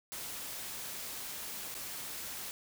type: noise with dropouts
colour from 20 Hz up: white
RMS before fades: -42 dBFS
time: 0.12-2.51 s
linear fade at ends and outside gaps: 0 ms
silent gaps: 1.742-1.75 s
effects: none